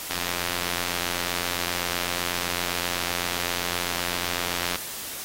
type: click train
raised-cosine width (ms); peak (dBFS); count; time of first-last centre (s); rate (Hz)
0.2; -9; 409; 0.11-4.757; 87.8
effects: white hiss -35 dBFS RMS until 5.24 s + AAC 48 kbps